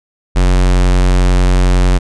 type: tone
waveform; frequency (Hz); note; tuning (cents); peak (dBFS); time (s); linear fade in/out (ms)
square; 45.52; F#1; -28; -8; 0.35-1.99; 20
effects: resampled to 22050 Hz